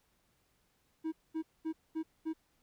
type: tone bursts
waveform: triangle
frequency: 319.5 Hz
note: D#4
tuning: 46 cents sharp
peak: -31 dBFS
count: 5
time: 1.04-2.335 s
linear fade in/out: 20 ms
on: 83 ms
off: 220 ms
effects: pink hiss -74 dBFS RMS until 2.62 s